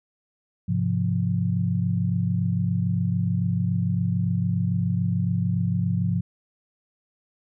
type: chord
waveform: sine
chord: F minor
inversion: first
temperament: equal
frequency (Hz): 103.83 / 130.81 / 174.61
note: Ab2 / C3 / F3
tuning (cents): 0 / 0 / 0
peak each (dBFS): -25 / -27 / -24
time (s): 0.68-6.21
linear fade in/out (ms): 10
effects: none